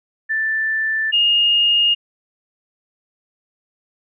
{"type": "tone pair in turn", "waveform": "sine", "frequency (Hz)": [1766, 2844], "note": ["A6", "F7"], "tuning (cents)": [6, 31], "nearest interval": "minor sixth", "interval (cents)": 825, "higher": "second", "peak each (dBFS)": [-17, -12], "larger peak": "second", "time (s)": [[0.29, 1.12], [1.12, 1.95]], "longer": "neither", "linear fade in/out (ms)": 20, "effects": []}